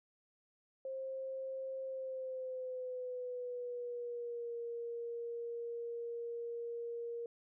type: tone with pitch glide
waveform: sine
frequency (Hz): 530 to 469.5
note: C5 to A#4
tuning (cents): +22 to +12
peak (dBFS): -39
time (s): 0.85-7.26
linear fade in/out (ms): 2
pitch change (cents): -210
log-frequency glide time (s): 1.84-4.55
effects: none